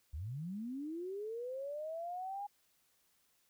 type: linear sweep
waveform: sine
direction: up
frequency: 64.5 to 823 Hz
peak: -39 dBFS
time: 0.13-2.47 s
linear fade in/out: 10 ms
effects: white hiss -74 dBFS RMS until 3.49 s